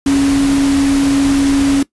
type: tone in noise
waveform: sine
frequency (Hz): 277.2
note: C#4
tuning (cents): 0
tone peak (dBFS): -9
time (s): 0.06-1.83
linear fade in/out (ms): 5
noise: pink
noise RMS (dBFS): -22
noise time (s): 0.06-1.83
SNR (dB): +10
effects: noise-tail reverb RT60 0.1 s tail -19 dB re dry + resampled to 24000 Hz